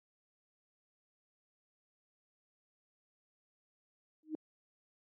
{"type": "tone with exponential growth", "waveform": "sine", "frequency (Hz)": 311.1, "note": "D#4", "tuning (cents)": 0, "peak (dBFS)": -31, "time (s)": [4.23, 4.35], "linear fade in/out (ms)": 1, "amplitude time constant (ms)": 25, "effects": ["high-pass 200 Hz 12 dB/octave"]}